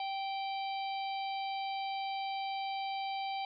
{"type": "harmonic tone", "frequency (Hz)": 781, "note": "G5", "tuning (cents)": -7, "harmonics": [1, 3, 4, 5, 6], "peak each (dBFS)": [-35, -45, -47, -49, -51], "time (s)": [0, 3.45], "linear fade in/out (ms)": 2, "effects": []}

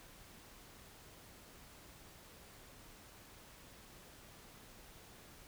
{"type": "silence", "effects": ["pink hiss -58 dBFS RMS until 5.47 s"]}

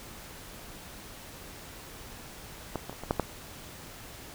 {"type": "clicks", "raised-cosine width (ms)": 1, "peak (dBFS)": [-17, -23, -29, -24, -11, -11], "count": 6, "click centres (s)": [2.757, 2.896, 2.928, 3.036, 3.109, 3.197], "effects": ["pink hiss -46 dBFS RMS until 4.34 s"]}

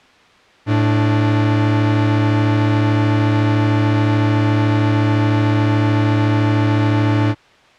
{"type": "tone pair together", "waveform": "45% pulse", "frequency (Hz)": [109.13, 293.7], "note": ["A2", "D4"], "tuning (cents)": [-14, 0], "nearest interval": "octave + perfect fourth", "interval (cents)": 1714, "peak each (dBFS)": [-14, -18], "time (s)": [0.66, 7.35], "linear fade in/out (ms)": 50, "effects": ["white hiss -48 dBFS RMS until 7.78 s", "low-pass 3000 Hz 12 dB/octave"]}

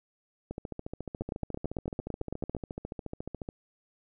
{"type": "two click trains", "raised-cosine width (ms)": 2, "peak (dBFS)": [-23, -19], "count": [43, 13], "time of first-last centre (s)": [[0.51, 3.489], [1.21, 2.549]], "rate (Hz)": [14.1, 8.96], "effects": []}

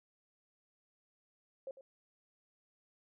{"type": "tone with echo", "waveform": "sine", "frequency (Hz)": 535, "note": "C5", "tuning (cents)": 38, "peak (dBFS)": -40, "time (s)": [1.67, 1.71], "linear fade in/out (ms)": 2, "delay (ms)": 100, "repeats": 1, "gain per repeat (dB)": -13, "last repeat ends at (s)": 1.81, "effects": []}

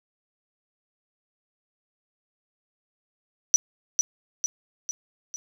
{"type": "tone with echo", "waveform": "sine", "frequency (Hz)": 5920, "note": "F#8", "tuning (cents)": 0, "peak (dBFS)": -12, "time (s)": [3.54, 3.56], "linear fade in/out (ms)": 0, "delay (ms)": 450, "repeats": 4, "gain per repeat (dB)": -5, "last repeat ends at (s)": 5.36, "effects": []}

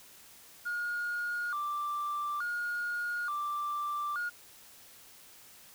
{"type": "tone with vibrato", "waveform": "sine", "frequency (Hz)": 1298, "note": "E6", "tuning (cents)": -27, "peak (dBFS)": -30, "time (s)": [0.65, 4.3], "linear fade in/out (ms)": 20, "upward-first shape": "square", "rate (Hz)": 0.57, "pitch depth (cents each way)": 170, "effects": ["tanh soft clip ceiling -29 dBFS", "white hiss -55 dBFS RMS until 5.74 s"]}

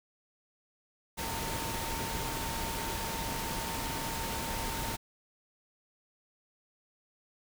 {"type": "tone in noise", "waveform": "sine", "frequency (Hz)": 910, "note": "A#5", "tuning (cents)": -42, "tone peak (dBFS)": -40, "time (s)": [1.17, 4.97], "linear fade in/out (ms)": 20, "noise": "pink", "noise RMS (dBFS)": -36, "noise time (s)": [1.17, 4.97], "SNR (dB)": -7, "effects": []}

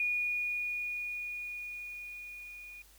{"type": "tone with level ramp", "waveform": "sine", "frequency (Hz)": 2449, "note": "D#7", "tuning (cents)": -28, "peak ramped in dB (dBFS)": [-28, -46], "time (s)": [0, 2.82], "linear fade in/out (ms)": 2, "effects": ["added 50 Hz sine -61 dBFS peak until 2.98 s", "white hiss -61 dBFS RMS until 2.98 s"]}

